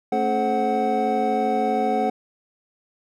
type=tone cluster; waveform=triangle; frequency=222.9 / 275.6 / 430.1 / 527 / 744 Hz; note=A3 / C#4 / A4 / C5 / F#5; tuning=+23 / -10 / -39 / +12 / +9 cents; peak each=-25 / -28 / -24 / -26 / -20 dBFS; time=0.12-2.1 s; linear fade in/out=5 ms; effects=none